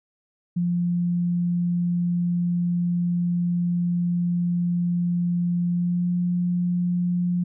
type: tone with pitch glide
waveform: sine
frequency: 174.61 to 176.74 Hz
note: F3 to F3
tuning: 0 to +21 cents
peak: -20 dBFS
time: 0.56-7.44 s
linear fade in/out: 10 ms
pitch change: +21 cents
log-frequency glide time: 5.7-6.1 s
effects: none